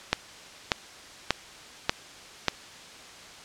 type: click train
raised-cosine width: 0.2 ms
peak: -3 dBFS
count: 5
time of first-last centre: 0.13-2.483 s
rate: 1.7 Hz
effects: white hiss -46 dBFS RMS until 3.44 s + low-pass 6000 Hz 12 dB/octave